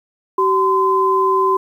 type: tone pair together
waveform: sine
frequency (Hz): 381.4 / 1025.9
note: G4 / C6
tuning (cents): -47 / -34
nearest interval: octave + perfect fourth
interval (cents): 1713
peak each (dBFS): -16 / -14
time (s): 0.38-1.57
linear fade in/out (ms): 5
effects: 8-bit